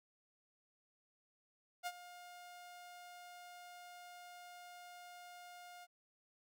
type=tone with ADSR envelope; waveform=sawtooth; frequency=710 Hz; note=F5; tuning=28 cents sharp; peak=-34 dBFS; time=1.83-5.87 s; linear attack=36 ms; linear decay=48 ms; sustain=-15 dB; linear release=38 ms; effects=none